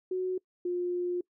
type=tone pair in turn; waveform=sine; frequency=369.6 / 355 Hz; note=F#4 / F4; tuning=-2 / +28 cents; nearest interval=minor second; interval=70 cents; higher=first; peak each=-28 dBFS; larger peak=neither; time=0.11-0.38 / 0.65-1.21 s; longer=second; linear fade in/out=5 ms; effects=noise-tail reverb RT60 0.1 s tail -24 dB re dry